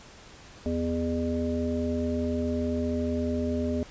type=harmonic tone with a mistuned harmonic; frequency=82.41 Hz; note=E2; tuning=in tune; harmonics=1 / 3 / 5 / 7; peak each=-32 / -28 / -33 / -34 dBFS; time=0.66-3.83 s; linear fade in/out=0 ms; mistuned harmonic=7; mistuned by=+72 cents; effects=pink hiss -49 dBFS RMS until 3.9 s + resampled to 16000 Hz